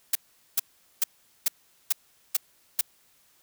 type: noise bursts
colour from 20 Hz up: blue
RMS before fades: -22 dBFS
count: 7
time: 0.13-2.811 s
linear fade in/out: 5 ms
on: 23 ms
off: 420 ms
effects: white hiss -63 dBFS RMS until 3.42 s